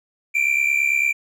triangle tone pair together, 2325 / 2394 Hz, D7 / D7, -18 / +33 cents, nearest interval minor second, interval 51 cents, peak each -18 dBFS, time 0.34-1.13 s, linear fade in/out 20 ms, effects none

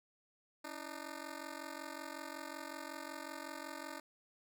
10% pulse ring-modulated tone, 302.8 Hz, D#4, 47 cents flat, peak -33 dBFS, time 0.64-4 s, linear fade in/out 5 ms, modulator 22.7 Hz, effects none

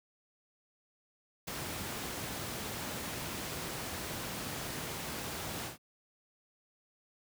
pink noise with ADSR envelope, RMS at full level -36 dBFS, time 1.47-5.78 s, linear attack 14 ms, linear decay 3 ms, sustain -3 dB, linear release 130 ms, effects high-pass 80 Hz 12 dB/octave

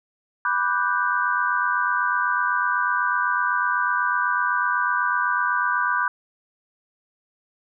sine chord, G major seventh, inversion first, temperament equal, 987.8 / 1174.7 / 1480 / 1568 Hz, B5 / D6 / F#6 / G6, 0 / 0 / 0 / 0 cents, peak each -25 dBFS, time 0.45-6.08 s, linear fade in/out 2 ms, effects none

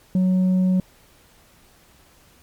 sine tone with tanh clipping, 185 Hz, F#3, in tune, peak -16 dBFS, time 0.15-0.8 s, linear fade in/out 2 ms, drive 3 dB, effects pink hiss -54 dBFS RMS until 2.42 s + MP3 96 kbps

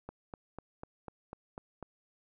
click train, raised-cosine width 1 ms, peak -28 dBFS, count 8, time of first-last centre 0.09-1.827 s, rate 4.03 Hz, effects none

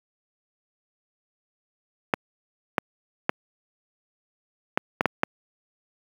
clicks, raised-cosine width 0.5 ms, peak -4 dBFS, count 7, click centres 2.138 / 2.782 / 3.294 / 4.775 / 5.009 / 5.057 / 5.234 s, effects high-pass 150 Hz 12 dB/octave + 7-bit

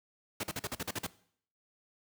pink noise bursts, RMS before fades -35 dBFS, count 9, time 0.4-1.067 s, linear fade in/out 5 ms, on 35 ms, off 44 ms, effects noise-tail reverb RT60 0.6 s tail -19 dB re dry + high-pass 100 Hz 12 dB/octave

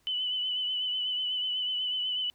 sine tone with vibrato, 2998 Hz, F#7, 22 cents sharp, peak -28 dBFS, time 0.07-2.3 s, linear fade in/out 0 ms, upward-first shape triangle, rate 8.1 Hz, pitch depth 39 cents each way, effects pink hiss -68 dBFS RMS until 2.34 s

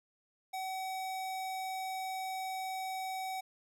square tone, 757 Hz, F#5, 39 cents sharp, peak -37 dBFS, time 0.53-3.41 s, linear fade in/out 10 ms, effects none

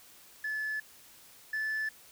sine tone pair in turn, 1728 / 1743 Hz, A6 / A6, -32 / -17 cents, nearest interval unison, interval 15 cents, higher second, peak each -30 / -28 dBFS, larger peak second, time 0.44-0.8 / 1.53-1.89 s, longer neither, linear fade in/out 5 ms, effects tanh soft clip ceiling -29 dBFS + white hiss -56 dBFS RMS until 2.11 s

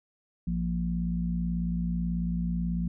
harmonic tone, 58.27 Hz, A#1, in tune, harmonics 1 / 3 / 4, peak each -32 / -28 / -37 dBFS, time 0.47-2.88 s, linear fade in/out 5 ms, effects none

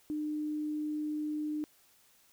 sine tone, 302.4 Hz, D#4, 49 cents flat, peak -32 dBFS, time 0.1-1.64 s, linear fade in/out 0 ms, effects white hiss -65 dBFS RMS until 2.32 s

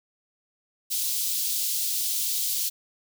white high-pass noise, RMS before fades -27 dBFS, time 0.9-2.7 s, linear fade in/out 20 ms, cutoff 3400 Hz, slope 24 dB/octave, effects none

